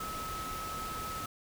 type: tone in noise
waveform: sine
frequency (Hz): 1293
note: E6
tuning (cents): -34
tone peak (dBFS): -38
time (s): 0-1.26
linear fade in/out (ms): 5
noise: pink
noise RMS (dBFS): -42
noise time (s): 0-1.26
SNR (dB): +1
effects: none